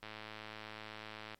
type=click train; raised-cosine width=0.3 ms; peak=-30 dBFS; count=143; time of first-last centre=0.03-1.345 s; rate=108 Hz; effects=pink hiss -75 dBFS RMS until 1.39 s + AAC 64 kbps